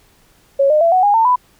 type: tone with pitch steps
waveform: sine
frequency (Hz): 552 / 609 / 671.8 / 741.1 / 817.6 / 901.9 / 995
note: C#5 / D#5 / E5 / F#5 / G#5 / A5 / B5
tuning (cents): -7 / -37 / +33 / +3 / -27 / +43 / +13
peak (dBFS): -9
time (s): 0.59-1.36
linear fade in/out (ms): 10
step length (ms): 110
effects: pink hiss -53 dBFS RMS until 1.59 s